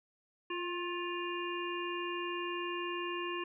harmonic tone with a mistuned harmonic, 349.2 Hz, F4, in tune, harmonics 1 / 3 / 5 / 7 / 8, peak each -38 / -40 / -45 / -46 / -43 dBFS, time 0.5-3.44 s, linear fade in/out 5 ms, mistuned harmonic 3, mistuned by +35 cents, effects none

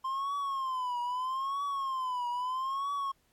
triangle tone with vibrato, 1046.5 Hz, C6, in tune, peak -29 dBFS, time 0.04-3.12 s, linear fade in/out 10 ms, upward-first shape triangle, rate 0.78 Hz, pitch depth 150 cents each way, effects pink hiss -72 dBFS RMS until 3.32 s + AAC 64 kbps

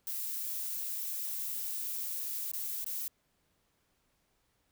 violet noise with dropouts, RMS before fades -37 dBFS, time 0.07-3.08 s, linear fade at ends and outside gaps 1 ms, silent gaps 2.516-2.535 / 2.844-2.863 s, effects pink hiss -75 dBFS RMS until 4.71 s

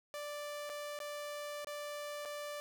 sawtooth tone with dropouts, 587.3 Hz, D5, in tune, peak -37 dBFS, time 0.14-2.6 s, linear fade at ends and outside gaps 0 ms, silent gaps 0.694-0.699 / 0.989-1.002 / 1.646-1.671 / 2.251-2.256 s, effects none

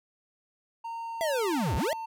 triangle tone with pitch glide, 920 to 900 Hz, A#5 to A5, -23 to +39 cents, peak -32 dBFS, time 0.84-2.06 s, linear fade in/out 10 ms, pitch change -38 cents, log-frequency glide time 1.02-1.69 s
square linear two-way sweep, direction down then up, 680 to 56 to 680 Hz, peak -27 dBFS, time 1.21-1.93 s, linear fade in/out 0 ms, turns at 1.76 s
effects none

